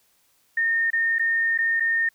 sine tone with dropouts, 1829 Hz, A#6, 33 cents flat, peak -19 dBFS, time 0.57-2.09 s, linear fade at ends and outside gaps 5 ms, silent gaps 0.904-0.931 / 1.185-1.194 / 1.578-1.586 / 1.799-1.804 s, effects white hiss -64 dBFS RMS until 2.14 s

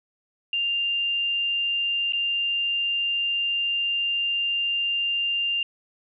sine tone with dropouts, 2794 Hz, F7, in tune, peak -22 dBFS, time 0.53-5.63 s, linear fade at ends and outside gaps 2 ms, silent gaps 2.123-2.133 s, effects none

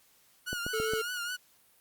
sawtooth tone with vibrato, 1442 Hz, F#6, 45 cents flat, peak -30 dBFS, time 0.46-1.37 s, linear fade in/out 20 ms, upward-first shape triangle, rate 4.9 Hz, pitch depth 70 cents each way
click train, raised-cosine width 2 ms, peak -23 dBFS, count 4, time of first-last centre 0.53-0.935 s, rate 7.4 Hz
square tone, 440 Hz, A4, in tune, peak -31 dBFS, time 0.73-1.02 s, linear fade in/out 10 ms
effects white hiss -64 dBFS RMS until 1.8 s + Opus 48 kbps

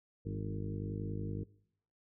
harmonic tone with a mistuned harmonic, 50.8 Hz, G#1, 38 cents flat, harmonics 1 / 2 / 3 / 4 / 5 / 6 / 7 / 8 / 9, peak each -46 / -39 / -43 / -46 / -50 / -46 / -50 / -55 / -48 dBFS, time 0.25-1.44 s, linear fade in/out 10 ms, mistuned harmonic 3, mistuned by +61 cents, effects noise-tail reverb RT60 0.7 s tail -22 dB re dry

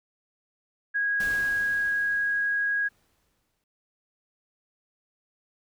sine tone, 1648 Hz, G#6, 14 cents flat, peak -23 dBFS, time 0.94-2.89 s, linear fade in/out 20 ms
pink noise with exponential decay, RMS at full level -38 dBFS, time 1.2-3.64 s, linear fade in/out 2 ms, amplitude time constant 530 ms
effects none

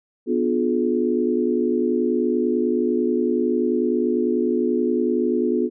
sine chord, B diminished seventh, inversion none, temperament just, 246.9 / 296.3 / 355.6 / 426.7 Hz, B3 / D4 / F4 / Ab4, 0 / +15 / +31 / +47 cents, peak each -22 / -27 / -22 / -24 dBFS, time 0.26-5.7 s, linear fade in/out 50 ms, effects none

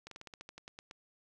slowing click train, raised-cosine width 0.2 ms, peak -30 dBFS, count 12, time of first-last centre 0.07-0.911 s, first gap 43 ms, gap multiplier 1.11, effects 12-bit

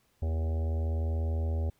harmonic tone with a mistuned harmonic, 80.3 Hz, E2, 45 cents flat, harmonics 1 / 3 / 4 / 5 / 6 / 7 / 8 / 9 / 10, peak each -27 / -43 / -51 / -45 / -50 / -45 / -55 / -52 / -54 dBFS, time 0.22-1.7 s, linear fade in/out 5 ms, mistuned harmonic 4, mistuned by +33 cents, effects pink hiss -70 dBFS RMS until 1.79 s

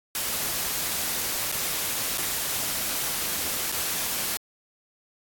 white noise with dropouts, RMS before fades -28 dBFS, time 0.15-4.37 s, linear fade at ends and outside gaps 1 ms, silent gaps 1.517-1.523 / 2.175-2.18 / 3.718-3.723 s, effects AAC 64 kbps

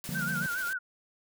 white noise with tremolo, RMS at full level -40 dBFS, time 0.04-0.73 s, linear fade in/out 0 ms, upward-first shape sine, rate 13 Hz, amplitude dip 30%
triangle chord, G minor seventh, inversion second, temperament equal, 146.83 / 174.61 / 196 / 233.1 Hz, D3 / F3 / G3 / Bb3, 0 / 0 / 0 / 0 cents, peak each -36 / -35 / -39 / -39 dBFS, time 0.09-0.46 s, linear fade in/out 0 ms
sine tone with vibrato, 1477 Hz, F#6, 3 cents flat, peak -30 dBFS, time 0.14-0.79 s, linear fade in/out 20 ms, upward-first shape sine, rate 7.2 Hz, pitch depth 100 cents each way
effects none

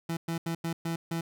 30% pulse tone bursts at uneven times, 166.2 Hz, E3, 15 cents sharp, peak -27 dBFS, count 6, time 0.09-0.17 / 0.28-0.38 / 0.46-0.55 / 0.64-0.73 / 0.85-0.96 / 1.11-1.21 s, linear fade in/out 5 ms, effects none

